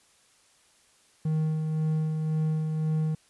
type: tone with tremolo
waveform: triangle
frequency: 156.6 Hz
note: D#3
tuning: 11 cents sharp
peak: -21 dBFS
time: 1.25-3.15 s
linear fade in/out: 5 ms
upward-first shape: sine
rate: 1.9 Hz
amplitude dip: 35%
effects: white hiss -62 dBFS RMS until 3.29 s + resampled to 24000 Hz